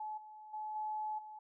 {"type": "tone with level steps", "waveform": "sine", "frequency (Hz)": 857, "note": "A5", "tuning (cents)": -46, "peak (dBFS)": [-39, -50, -39, -36, -47], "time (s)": [0, 1.39], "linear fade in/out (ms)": 5, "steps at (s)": [0.17, 0.53, 0.75, 1.18], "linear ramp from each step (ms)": 10, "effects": []}